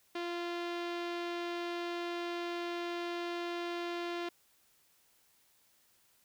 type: tone with low-pass filter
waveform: sawtooth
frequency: 346.1 Hz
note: F4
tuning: 16 cents flat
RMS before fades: -38 dBFS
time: 0.15-4.29 s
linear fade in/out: 5 ms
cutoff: 3700 Hz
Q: 1.4
effects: white hiss -69 dBFS RMS until 6.24 s